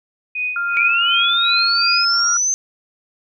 sine tone with tremolo, 2489 Hz, D#7, in tune, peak -18 dBFS, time 0.35-2.05 s, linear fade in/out 5 ms, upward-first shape sine, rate 2.7 Hz, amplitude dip 90%
sine tone with pitch glide, 1396.9 to 1386.4 Hz, F6 to F6, 0 to -13 cents, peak -18 dBFS, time 0.56-2.37 s, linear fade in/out 2 ms, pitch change -13 cents, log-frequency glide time 0.79-1.03 s
sine linear sweep, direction up, 2279 to 6272 Hz, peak -15 dBFS, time 0.77-2.54 s, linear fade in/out 0 ms
effects none

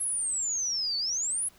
sine exponential two-way sweep, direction down then up, 11000 to 4430 to 11000 Hz, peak -27 dBFS, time 0-1.49 s, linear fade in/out 10 ms, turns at 0.97 s, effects pink hiss -58 dBFS RMS until 1.58 s

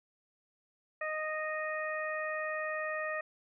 harmonic tone, 620 Hz, D#5, 6 cents flat, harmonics 1 / 2 / 3 / 4, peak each -37 / -40 / -37 / -45 dBFS, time 1.01-3.21 s, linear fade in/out 5 ms, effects none

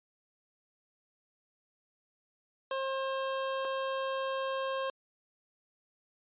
25% pulse tone pair in turn, 534 / 534 Hz, C5 / C5, +35 / +35 cents, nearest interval unison, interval 0 cents, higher neither, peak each -28 dBFS, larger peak neither, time 2.71-3.65 / 3.65-4.9 s, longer second, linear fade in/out 2 ms, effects resampled to 8000 Hz

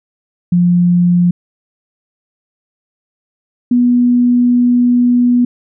sine tone pair in turn, 175.9 / 244.2 Hz, F3 / B3, +13 / -19 cents, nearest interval tritone, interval 568 cents, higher second, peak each -7 dBFS, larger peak neither, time 0.52-1.31 / 3.71-5.45 s, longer second, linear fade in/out 5 ms, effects none

